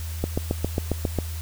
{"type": "click train", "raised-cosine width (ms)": 2, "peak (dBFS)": -10, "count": 8, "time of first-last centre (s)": [0.24, 1.187], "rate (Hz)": 7.39, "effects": ["added 81 Hz sine -29 dBFS peak until 1.41 s", "white hiss -41 dBFS RMS until 1.41 s"]}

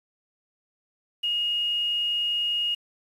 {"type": "tone with quantisation", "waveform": "sine", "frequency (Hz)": 2865, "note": "F7", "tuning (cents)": 44, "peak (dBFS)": -23, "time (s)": [1.23, 2.75], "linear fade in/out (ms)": 10, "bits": 8, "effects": ["resampled to 32000 Hz"]}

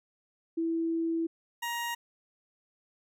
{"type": "tone pair in turn", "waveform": ["sine", "20% pulse"], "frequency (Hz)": [329.6, 943.6], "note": ["E4", "A#5"], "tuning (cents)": [0, 21], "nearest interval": "octave + tritone", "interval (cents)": 1821, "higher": "second", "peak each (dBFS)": -27, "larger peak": "neither", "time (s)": [[0.57, 1.27], [1.62, 1.95]], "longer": "first", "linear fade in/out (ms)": 10, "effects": []}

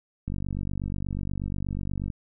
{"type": "click train", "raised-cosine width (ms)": 5, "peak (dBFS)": -19, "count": 89, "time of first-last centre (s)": [0.28, 2.102], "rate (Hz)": 48.3, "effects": []}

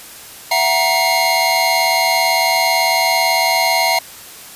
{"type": "tone cluster", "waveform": "square", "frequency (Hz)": [670, 748, 942, 2142, 4187], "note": ["E5", "F#5", "A#5", "C7", "C8"], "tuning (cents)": [28, 19, 18, 40, 0], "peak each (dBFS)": -20, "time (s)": [0.51, 3.99], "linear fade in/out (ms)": 5, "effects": ["white hiss -36 dBFS RMS until 4.55 s", "resampled to 32000 Hz"]}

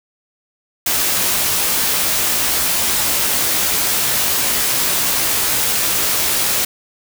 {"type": "noise with comb filter", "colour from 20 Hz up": "white", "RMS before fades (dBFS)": -17, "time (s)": [0.86, 6.65], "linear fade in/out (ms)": 5, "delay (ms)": 16, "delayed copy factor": 0.55, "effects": []}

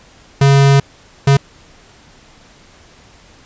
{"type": "tone bursts at uneven times", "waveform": "square", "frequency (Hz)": 138.59, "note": "C#3", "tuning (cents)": 0, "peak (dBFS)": -7, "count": 2, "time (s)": [[0.41, 0.8], [1.27, 1.37]], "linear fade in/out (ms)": 5, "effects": ["pink hiss -45 dBFS RMS until 3.45 s", "resampled to 16000 Hz"]}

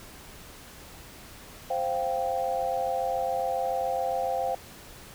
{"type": "chord", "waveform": "sine", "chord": "C suspended fourth", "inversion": "none", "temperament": "just", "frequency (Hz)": [523.3, 697.7, 784.9], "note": ["C5", "F5", "G5"], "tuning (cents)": [0, -2, 2], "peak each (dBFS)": -30, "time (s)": [1.7, 4.55], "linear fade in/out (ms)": 5, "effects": ["pink hiss -47 dBFS RMS until 5.14 s"]}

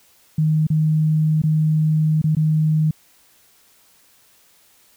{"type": "tone with dropouts", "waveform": "sine", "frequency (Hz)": 155.56, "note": "D#3", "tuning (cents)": 0, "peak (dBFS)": -14, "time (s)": [0.38, 2.91], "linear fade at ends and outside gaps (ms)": 5, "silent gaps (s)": [[0.669, 0.701], [1.419, 1.436], [2.217, 2.24], [2.351, 2.367]], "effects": ["white hiss -55 dBFS RMS until 4.96 s"]}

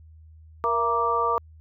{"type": "harmonic tone with a mistuned harmonic", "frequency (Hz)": 234.4, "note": "A#3", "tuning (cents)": 10, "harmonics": [2, 3, 4, 5], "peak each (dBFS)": [-27, -31, -27, -23], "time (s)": [0.64, 1.38], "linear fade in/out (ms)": 0, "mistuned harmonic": 3, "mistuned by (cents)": -72, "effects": ["added 79 Hz sine -46 dBFS peak until 1.6 s"]}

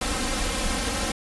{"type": "noise with comb filter", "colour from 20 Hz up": "pink", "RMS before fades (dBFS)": -26, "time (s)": [0.01, 1.12], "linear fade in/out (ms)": 5, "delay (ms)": 3.8, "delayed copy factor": 1, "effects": ["resampled to 24000 Hz"]}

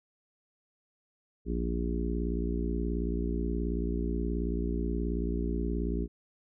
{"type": "harmonic tone", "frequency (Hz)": 58.6, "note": "A#1", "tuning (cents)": 10, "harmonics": [1, 3, 4, 5, 6, 7], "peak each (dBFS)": [-31, -36, -37, -38, -39, -39], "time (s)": [1.45, 6.08], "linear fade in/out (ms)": 50, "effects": []}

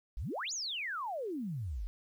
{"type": "exponential two-way sweep", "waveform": "sine", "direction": "up then down", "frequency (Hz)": [42.2, 7040, 42.2], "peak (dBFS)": -35, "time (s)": [0.17, 1.87], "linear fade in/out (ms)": 0, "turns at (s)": 0.53, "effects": ["11-bit"]}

